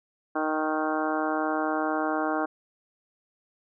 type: harmonic tone with a mistuned harmonic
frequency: 155.56 Hz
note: D#3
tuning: in tune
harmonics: 2 / 3 / 4 / 5 / 6 / 7 / 8 / 9 / 10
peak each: -29 / -35 / -32 / -31 / -38 / -34 / -38 / -35 / -39 dBFS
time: 0.35-2.46 s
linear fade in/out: 10 ms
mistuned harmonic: 8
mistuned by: +16 cents
effects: none